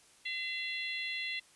harmonic tone, 681 Hz, F5, 44 cents flat, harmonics 3 / 4 / 5 / 6, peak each -38 / -40 / -42 / -44 dBFS, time 0.25-1.4 s, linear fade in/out 10 ms, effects white hiss -62 dBFS RMS until 1.55 s + resampled to 24000 Hz

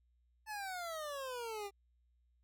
25% pulse exponential sweep, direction down, 880 to 392 Hz, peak -37 dBFS, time 0.46-1.71 s, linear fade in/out 50 ms, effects added 60 Hz sine -70 dBFS peak until 2.43 s

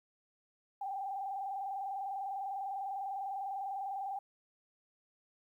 sine tone with vibrato, 784 Hz, G5, in tune, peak -36 dBFS, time 0.81-4.19 s, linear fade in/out 5 ms, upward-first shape square, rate 20 Hz, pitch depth 57 cents each way, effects 12-bit

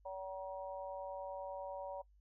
harmonic tone, 190 Hz, F#3, 46 cents sharp, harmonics 3 / 4 / 5, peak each -44 / -49 / -47 dBFS, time 0.05-2.02 s, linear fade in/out 10 ms, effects noise-tail reverb RT60 0.1 s tail -21 dB re dry + added 50 Hz sine -64 dBFS peak until 2.2 s

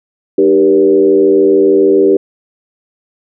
sine tone with frequency modulation, 390.9 Hz, G4, 5 cents flat, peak -5 dBFS, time 0.38-2.17 s, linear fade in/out 5 ms, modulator 86.8 Hz, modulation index 0.97, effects none

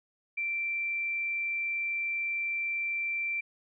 sine tone, 2349 Hz, D7, in tune, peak -29 dBFS, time 0.37-3.41 s, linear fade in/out 10 ms, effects none

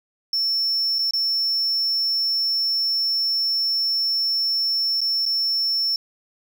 triangle tone with dropouts, 5400 Hz, E8, 41 cents sharp, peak -18 dBFS, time 0.33-5.96 s, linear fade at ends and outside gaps 2 ms, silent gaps 0.986-0.99 / 1.109-1.135 / 5.007-5.014 / 5.255-5.261 s, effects none

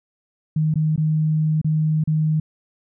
sine tone with dropouts, 155.56 Hz, D#3, in tune, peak -16 dBFS, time 0.56-2.4 s, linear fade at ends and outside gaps 5 ms, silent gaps 0.741-0.756 / 0.961-0.977 / 1.615-1.645 / 2.039-2.074 s, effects none

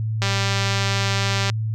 click train, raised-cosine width 0.2 ms, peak -6 dBFS, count 253, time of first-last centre 0.22-1.499 s, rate 197 Hz, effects added 110 Hz sine -21 dBFS peak until 1.74 s

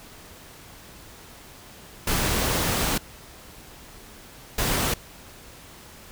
pink noise bursts at uneven times, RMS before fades -24 dBFS, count 2, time 2.07-2.98 / 4.58-4.94 s, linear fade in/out 5 ms, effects pink hiss -46 dBFS RMS until 6.11 s

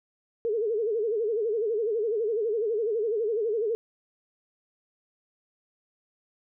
sine tone with vibrato, 440 Hz, A4, in tune, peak -24 dBFS, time 0.45-3.75 s, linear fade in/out 0 ms, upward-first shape sine, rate 12 Hz, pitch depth 130 cents each way, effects none

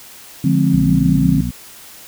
sine chord, D half-diminished seventh, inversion none, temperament just, 146.83 / 176.2 / 211.4 / 264.3 Hz, D3 / F3 / Ab3 / C4, 0 / +16 / +31 / +18 cents, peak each -16 / -16 / -21 / -16 dBFS, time 0.44-1.41 s, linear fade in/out 5 ms
harmonic tone, 60.6 Hz, B1, 32 cents flat, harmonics 1 / 2 / 3 / 4, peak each -24 / -24 / -24 / -24 dBFS, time 0.73-1.51 s, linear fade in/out 10 ms
effects white hiss -39 dBFS RMS until 2.07 s

